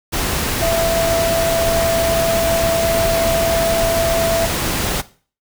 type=tone in noise; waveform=sine; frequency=666 Hz; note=E5; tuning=18 cents sharp; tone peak=-15 dBFS; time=0.61-4.47 s; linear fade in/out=20 ms; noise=pink; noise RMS=-20 dBFS; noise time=0.12-5.02 s; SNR=+2 dB; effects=noise-tail reverb RT60 0.4 s tail -17 dB re dry